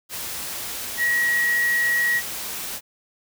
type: tone in noise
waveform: sine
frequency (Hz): 1908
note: A#6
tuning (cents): +40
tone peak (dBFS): -18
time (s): 0.97-2.22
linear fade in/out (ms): 50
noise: white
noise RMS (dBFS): -31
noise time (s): 0.09-2.81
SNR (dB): +10
effects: none